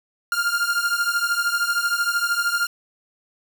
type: beating tone pair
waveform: 45% pulse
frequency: 1396.9 / 1409.9 Hz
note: F6 / F6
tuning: 0 / +16 cents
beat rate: 13 Hz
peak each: -23 dBFS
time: 0.32-2.67 s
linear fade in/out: 2 ms
effects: none